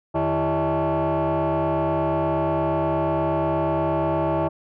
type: tone with frequency modulation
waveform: sine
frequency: 155.7 Hz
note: D#3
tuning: 2 cents sharp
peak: -17 dBFS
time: 0.14-4.49 s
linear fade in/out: 20 ms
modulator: 243 Hz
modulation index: 3.3
effects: tanh soft clip ceiling -18 dBFS